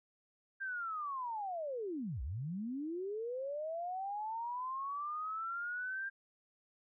sine linear two-way sweep, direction down then up, 1600 to 55 to 1600 Hz, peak -37 dBFS, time 0.6-6.1 s, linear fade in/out 20 ms, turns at 2.22 s, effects none

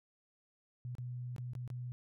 sine tone with dropouts, 123.47 Hz, B2, in tune, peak -39 dBFS, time 0.85-1.92 s, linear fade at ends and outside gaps 0 ms, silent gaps 0.952-0.983 / 1.363-1.382 / 1.534-1.552 / 1.677-1.702 s, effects none

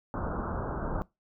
pink low-pass noise, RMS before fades -33 dBFS, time 0.14-1.02 s, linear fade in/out 0 ms, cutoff 1500 Hz, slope 96 dB/octave, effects noise-tail reverb RT60 0.2 s tail -21 dB re dry

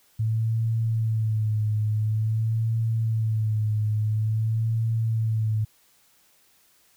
sine tone with vibrato, 110 Hz, A2, in tune, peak -21 dBFS, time 0.19-5.65 s, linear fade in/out 10 ms, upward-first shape sine, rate 0.48 Hz, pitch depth 50 cents each way, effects white hiss -61 dBFS RMS until 6.96 s

